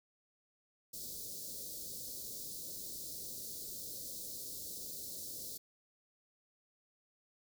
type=band-stop noise; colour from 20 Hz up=white; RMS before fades=-45 dBFS; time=0.93-5.58 s; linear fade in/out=10 ms; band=580 to 4000 Hz; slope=48 dB/octave; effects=none